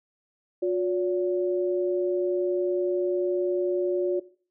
sine tone pair together, 359.4 / 570.5 Hz, F4 / C#5, +50 / +50 cents, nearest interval minor sixth, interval 800 cents, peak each -23 / -29 dBFS, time 0.62-4.2 s, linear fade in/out 10 ms, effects noise-tail reverb RT60 0.4 s tail -17 dB re dry

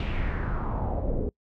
brown noise with low-pass filter sweep, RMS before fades -28 dBFS, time 0-1.29 s, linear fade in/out 2 ms, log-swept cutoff 3100 to 420 Hz, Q 3.1, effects noise-tail reverb RT60 0.1 s tail -25 dB re dry

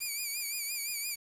5% pulse tone with vibrato, 2349 Hz, D7, in tune, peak -24 dBFS, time 0-1.16 s, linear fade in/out 20 ms, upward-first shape sine, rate 5.8 Hz, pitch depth 80 cents each way, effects resampled to 32000 Hz + 9-bit

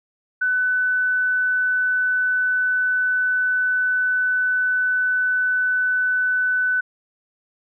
sine tone, 1500 Hz, F#6, 23 cents sharp, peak -17 dBFS, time 0.41-6.81 s, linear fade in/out 10 ms, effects none

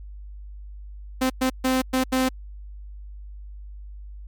sawtooth tone bursts at uneven times, 259.2 Hz, C4, 16 cents flat, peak -15 dBFS, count 5, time 1.21-1.3 / 1.41-1.5 / 1.64-1.82 / 1.93-2.04 / 2.12-2.29 s, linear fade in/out 10 ms, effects added 50 Hz sine -36 dBFS peak until 4.27 s + MP3 96 kbps

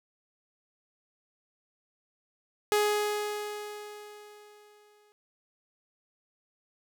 sawtooth tone with exponential decay, 417.8 Hz, G#4, 10 cents sharp, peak -18 dBFS, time 2.72-5.12 s, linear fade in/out 0 ms, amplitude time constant 520 ms, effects none

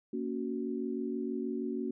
sine chord, F# major, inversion first, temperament equal with one note detuned, 233.1 / 279.4 / 370 Hz, A#3 / C#4 / F#4, 0 / +14 / 0 cents, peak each -36 / -37 / -37 dBFS, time 0.13-1.91 s, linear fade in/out 5 ms, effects none

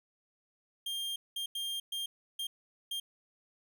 45% pulse tone bursts at uneven times, 3200 Hz, G7, 35 cents sharp, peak -34 dBFS, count 6, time 0.86-1.16 / 1.36-1.46 / 1.55-1.8 / 1.92-2.06 / 2.39-2.47 / 2.91-3 s, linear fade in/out 5 ms, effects none

